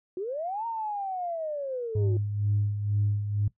sine linear two-way sweep, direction up then down, 349.2 to 932.3 to 349.2 Hz, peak -29 dBFS, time 0.17-2.17 s, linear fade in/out 2 ms, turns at 0.66 s
sine tone with tremolo, 103.1 Hz, G#2, 12 cents flat, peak -21 dBFS, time 1.95-3.48 s, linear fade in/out 5 ms, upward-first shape sine, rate 2.1 Hz, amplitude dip 60%
effects noise-tail reverb RT60 0.1 s tail -18 dB re dry + tanh soft clip ceiling -17 dBFS

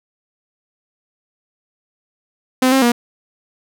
sawtooth tone with pitch steps, 257.2 / 266.7 / 238.9 Hz, C4 / C4 / A#3, -30 / +33 / +43 cents, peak -7 dBFS, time 2.62-2.92 s, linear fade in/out 5 ms, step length 100 ms, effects none

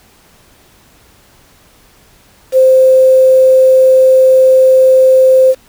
sine tone with quantisation, 521 Hz, C5, 7 cents flat, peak -3 dBFS, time 2.52-5.55 s, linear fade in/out 50 ms, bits 5, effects pink hiss -46 dBFS RMS until 5.68 s

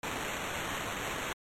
blue noise with sample-and-hold, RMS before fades -36 dBFS, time 0.03-1.33 s, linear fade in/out 2 ms, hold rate 4900 Hz, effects low-pass 12000 Hz 12 dB/octave + MP3 64 kbps

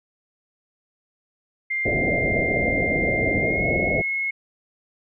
sine tone with pitch glide, 2100 to 2173 Hz, C7 to C#7, +6 to -35 cents, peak -22 dBFS, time 1.7-4.31 s, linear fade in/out 10 ms, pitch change +59 cents, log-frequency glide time 3.39-3.66 s
white low-pass noise, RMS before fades -24 dBFS, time 1.85-4.02 s, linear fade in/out 10 ms, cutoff 710 Hz, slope 96 dB/octave
effects none

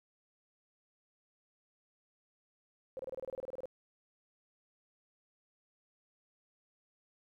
sine tone bursts, 523.3 Hz, C5, in tune, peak -38 dBFS, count 14, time 2.97-3.656 s, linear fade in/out 0 ms, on 23 ms, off 28 ms, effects 13-bit

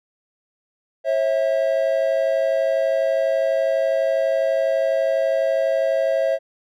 triangle tone pair together, 541 / 653.1 Hz, C#5 / E5, -42 / -16 cents, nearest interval minor third, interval 326 cents, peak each -18 dBFS, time 1.04-6.39 s, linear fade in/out 50 ms, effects none

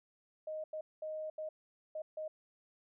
sine tone bursts at uneven times, 622.3 Hz, D#5, in tune, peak -38 dBFS, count 6, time 0.47-0.64 / 0.73-0.81 / 1.02-1.3 / 1.38-1.49 / 1.95-2.02 / 2.17-2.28 s, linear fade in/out 5 ms, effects none

